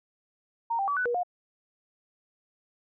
sine tone with pitch steps, 925 / 787 / 1146 / 1491 / 480.5 / 714 Hz, A#5 / G5 / D6 / F#6 / B4 / F5, -14 / +7 / -43 / +13 / -48 / +38 cents, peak -25 dBFS, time 0.7-1.234 s, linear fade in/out 10 ms, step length 89 ms, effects none

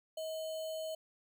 sine tone with sample-and-hold, 636 Hz, D#5, 38 cents sharp, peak -37 dBFS, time 0.17-0.95 s, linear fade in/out 5 ms, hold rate 3675 Hz, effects none

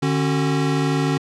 square tone cluster, 148.9 / 272.3 / 373.2 Hz, D3 / C#4 / F#4, +24 / -31 / +15 cents, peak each -21 / -23 / -27 dBFS, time 0.02-1.18 s, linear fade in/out 10 ms, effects low-pass 7000 Hz 12 dB/octave

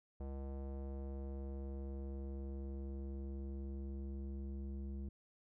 square tone with low-pass filter sweep, 68 Hz, C#2, 33 cents flat, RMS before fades -44 dBFS, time 0.2-5.09 s, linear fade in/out 5 ms, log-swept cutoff 640 to 270 Hz, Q 1.5, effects none

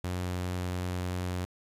sawtooth tone, 90.3 Hz, F#2, 42 cents flat, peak -27 dBFS, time 0.04-1.45 s, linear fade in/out 0 ms, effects resampled to 32000 Hz + 10-bit

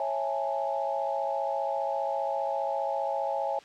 sine chord, A major seventh, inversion first, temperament just, 550 / 660 / 825 / 880 Hz, C#5 / E5 / G#5 / A5, -14 / +2 / -12 / 0 cents, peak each -32 / -33 / -31 / -37 dBFS, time 0-3.59 s, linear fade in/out 2 ms, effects white hiss -52 dBFS RMS until 3.64 s + low-pass 4000 Hz 12 dB/octave

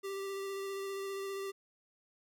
square tone with vibrato, 392 Hz, G4, in tune, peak -38 dBFS, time 0.03-1.52 s, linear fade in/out 20 ms, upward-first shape square, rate 15 Hz, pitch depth 11 cents each way, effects none

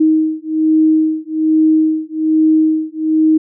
sine beating tone pair, 313.7 / 314.9 Hz, D#4 / D#4, +14 / +21 cents, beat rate 1.2 Hz, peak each -13 dBFS, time 0-3.38 s, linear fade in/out 10 ms, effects none

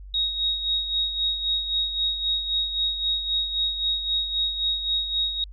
sine tone with tremolo, 3770 Hz, A#7, 19 cents sharp, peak -20 dBFS, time 0.14-5.44 s, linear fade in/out 2 ms, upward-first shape sine, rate 3.8 Hz, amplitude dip 60%, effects added 48 Hz sine -38 dBFS peak until 5.52 s

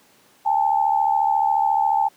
sine tone pair together, 805.8 / 880 Hz, G5 / A5, +48 / 0 cents, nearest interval major second, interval 152 cents, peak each -19 dBFS, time 0.45-2.09 s, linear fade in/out 20 ms, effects pink hiss -55 dBFS RMS until 2.16 s + high-pass 200 Hz 12 dB/octave

